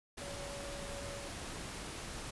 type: tone in noise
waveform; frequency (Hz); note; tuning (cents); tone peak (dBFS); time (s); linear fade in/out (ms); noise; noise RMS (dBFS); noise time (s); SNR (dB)
sine; 564; C#5; +30; -46; 0.21-1.28; 10; pink; -44; 0.17-2.31; -5
effects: resampled to 24000 Hz